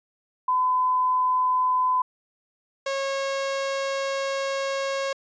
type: tone pair in turn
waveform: sine / sawtooth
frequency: 1012 / 546.1 Hz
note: B5 / C#5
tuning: +42 / -26 cents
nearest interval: major seventh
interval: 1068 cents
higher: first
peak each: -19 / -21 dBFS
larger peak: first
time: 0.48-2.02 / 2.86-5.13 s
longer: second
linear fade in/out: 5 ms
effects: resampled to 16000 Hz